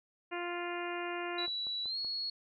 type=harmonic tone; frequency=349.2 Hz; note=F4; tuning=in tune; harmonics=1 / 2 / 3 / 4 / 5 / 6 / 7 / 8; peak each=-39 / -42 / -44 / -45 / -46 / -47 / -47 / -48 dBFS; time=0.31-1.47 s; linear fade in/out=20 ms
type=tone with pitch glide; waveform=sine; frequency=3930 to 4335 Hz; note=B7 to C#8; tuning=-9 to -39 cents; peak=-34 dBFS; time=1.38-2.3 s; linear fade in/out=5 ms; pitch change=+170 cents; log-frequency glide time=1.84-1.98 s
type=click train; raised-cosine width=1 ms; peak=-38 dBFS; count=4; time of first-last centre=1.48-2.047 s; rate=5.29 Hz
effects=none